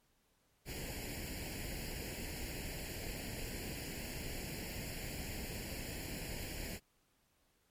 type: noise with comb filter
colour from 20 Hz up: pink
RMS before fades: -43 dBFS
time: 0.65-6.8 s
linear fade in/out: 50 ms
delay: 0.41 ms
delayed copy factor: +0.85
effects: pink hiss -75 dBFS RMS until 7.7 s + MP3 64 kbps